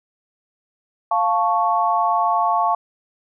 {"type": "chord", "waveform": "sine", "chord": "F augmented", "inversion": "none", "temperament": "equal", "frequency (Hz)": [698.5, 880, 1108.7], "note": ["F5", "A5", "C#6"], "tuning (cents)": [0, 0, 0], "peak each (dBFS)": -20, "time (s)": [1.11, 2.75], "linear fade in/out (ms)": 5, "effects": []}